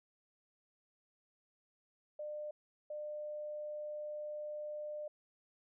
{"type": "tone bursts at uneven times", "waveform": "sine", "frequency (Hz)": 600, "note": "D5", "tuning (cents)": 37, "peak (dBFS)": -40, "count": 2, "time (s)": [[2.19, 2.51], [2.9, 5.08]], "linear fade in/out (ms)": 5, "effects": []}